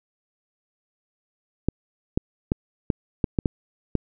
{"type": "clicks", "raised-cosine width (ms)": 3, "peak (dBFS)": -7, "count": 8, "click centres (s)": [1.686, 2.175, 2.519, 2.902, 3.242, 3.388, 3.458, 3.953], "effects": []}